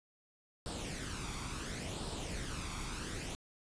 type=noise with flanger; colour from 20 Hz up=pink; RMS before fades=-41 dBFS; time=0.66-3.35 s; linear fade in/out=0 ms; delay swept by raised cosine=0.23 to 0.88 ms; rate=0.71 Hz; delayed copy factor=+0.55; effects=resampled to 22050 Hz